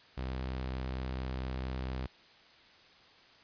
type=tone; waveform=sawtooth; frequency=64.4 Hz; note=C2; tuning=27 cents flat; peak=-31 dBFS; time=0.17-2.07 s; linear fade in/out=10 ms; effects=white hiss -59 dBFS RMS until 3.43 s + resampled to 11025 Hz